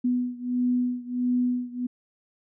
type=beating tone pair; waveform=sine; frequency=246.9 / 248.4 Hz; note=B3 / B3; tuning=0 / +10 cents; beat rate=1.5 Hz; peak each=-25 / -27 dBFS; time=0.04-1.87 s; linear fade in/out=10 ms; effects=none